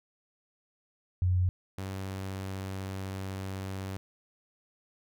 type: tone pair in turn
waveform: sine / sawtooth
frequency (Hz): 90.7 / 95.91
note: F#2 / G2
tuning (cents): -34 / -37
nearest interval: minor second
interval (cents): 97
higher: second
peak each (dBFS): -23 / -31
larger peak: first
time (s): 1.22-1.49 / 1.78-3.97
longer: second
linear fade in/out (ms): 0
effects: none